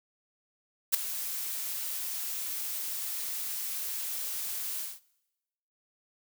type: noise with ADSR envelope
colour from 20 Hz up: blue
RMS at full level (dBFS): -20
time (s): 0.92-5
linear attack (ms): 25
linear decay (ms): 5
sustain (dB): -15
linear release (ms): 200
effects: noise-tail reverb RT60 1.0 s tail -23 dB re dry